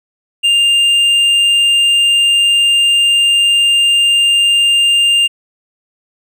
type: tone with hard clipping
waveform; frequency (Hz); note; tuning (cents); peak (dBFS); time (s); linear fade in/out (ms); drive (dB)
sine; 2801; F7; +4; -9; 0.43-5.28; 20; 5
effects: none